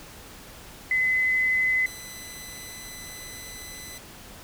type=tone pair in turn; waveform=sine / 10% pulse; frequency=2028 / 2008 Hz; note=B6 / B6; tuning=+45 / +28 cents; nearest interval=unison; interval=17 cents; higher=first; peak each=-20 / -30 dBFS; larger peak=first; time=0.91-1.86 / 1.86-3.98 s; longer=second; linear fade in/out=2 ms; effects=pink hiss -45 dBFS RMS until 4.43 s